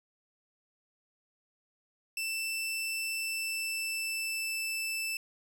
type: tone with pitch glide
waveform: sawtooth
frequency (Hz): 2663 to 2645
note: E7 to E7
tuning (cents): +17 to +5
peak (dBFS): -29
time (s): 2.17-5.17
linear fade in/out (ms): 2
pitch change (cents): -12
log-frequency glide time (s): 3.15-4.53
effects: none